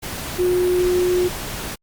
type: tone in noise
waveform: sine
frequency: 360.3 Hz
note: F#4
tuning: 46 cents flat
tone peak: -15 dBFS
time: 0.38-1.29 s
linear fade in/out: 20 ms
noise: pink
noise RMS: -29 dBFS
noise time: 0.02-1.76 s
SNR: +11 dB
effects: Opus 48 kbps